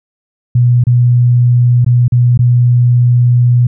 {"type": "tone with dropouts", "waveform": "sine", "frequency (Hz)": 122.1, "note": "B2", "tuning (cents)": -19, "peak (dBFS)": -5, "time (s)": [0.55, 3.67], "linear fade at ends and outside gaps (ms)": 5, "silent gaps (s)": [[0.839, 0.868], [1.847, 1.863], [2.081, 2.121], [2.376, 2.391]], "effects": []}